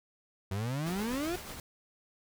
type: exponential sweep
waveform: 35% pulse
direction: up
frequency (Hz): 92.5 to 370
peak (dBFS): -30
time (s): 0.51-1.36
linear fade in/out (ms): 5
type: noise with tremolo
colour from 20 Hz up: pink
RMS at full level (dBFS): -42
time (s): 0.86-1.6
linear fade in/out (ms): 2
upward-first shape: sine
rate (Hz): 8.2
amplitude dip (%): 35
effects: none